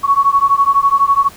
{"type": "beating tone pair", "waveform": "sine", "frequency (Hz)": [1108.7, 1120.7], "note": ["C#6", "C#6"], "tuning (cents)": [0, 19], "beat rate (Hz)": 12, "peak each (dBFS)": -12, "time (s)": [0.03, 1.29], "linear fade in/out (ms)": 20, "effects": ["pink hiss -39 dBFS RMS until 1.36 s"]}